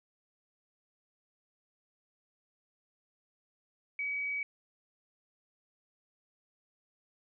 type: tone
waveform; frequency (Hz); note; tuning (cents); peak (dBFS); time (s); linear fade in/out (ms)
sine; 2272; C#7; +42; -32; 3.99-4.43; 2
effects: none